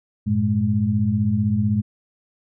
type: tone cluster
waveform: sine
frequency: 97.6 / 113.3 / 210 Hz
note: G2 / A#2 / G#3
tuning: -7 / -49 / +19 cents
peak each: -23 / -22 / -20 dBFS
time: 0.26-1.82 s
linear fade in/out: 20 ms
effects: none